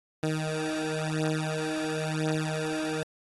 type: beating tone pair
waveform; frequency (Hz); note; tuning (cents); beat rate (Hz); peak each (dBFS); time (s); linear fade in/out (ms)
15% pulse; 155.56 / 156.53; D#3 / D#3; 0 / +11; 0.97; -25 / -24; 0.23-3.03; 2
effects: AAC 32 kbps